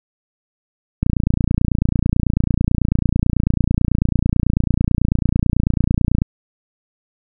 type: click train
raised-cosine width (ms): 5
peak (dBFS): -3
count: 152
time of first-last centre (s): 1.03-6.219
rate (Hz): 29.1
effects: none